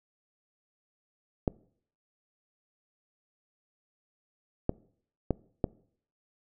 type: clicks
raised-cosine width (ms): 2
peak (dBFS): -12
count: 4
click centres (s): 1.478 / 4.694 / 5.307 / 5.642
effects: noise-tail reverb RT60 0.6 s tail -23 dB re dry